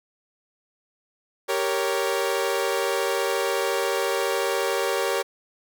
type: chord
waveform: sawtooth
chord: G diminished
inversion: none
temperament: equal with one note detuned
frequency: 392 / 466.2 / 557.3 Hz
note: G4 / Bb4 / Db5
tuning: 0 / 0 / +9 cents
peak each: -23 dBFS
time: 1.48-5.23 s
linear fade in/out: 20 ms
effects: none